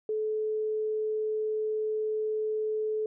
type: tone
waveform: sine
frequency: 431.8 Hz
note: A4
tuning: 33 cents flat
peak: -27 dBFS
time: 0.09-3.06 s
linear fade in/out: 2 ms
effects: none